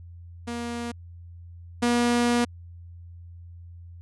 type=tone pair in turn; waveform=sawtooth; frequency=236.8 / 239.8 Hz; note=A#3 / A#3; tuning=+27 / +49 cents; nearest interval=unison; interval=22 cents; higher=second; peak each=-26 / -16 dBFS; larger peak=second; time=0.47-0.92 / 1.82-2.45 s; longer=second; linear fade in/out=10 ms; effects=added 86 Hz sine -41 dBFS peak until 4.01 s + resampled to 24000 Hz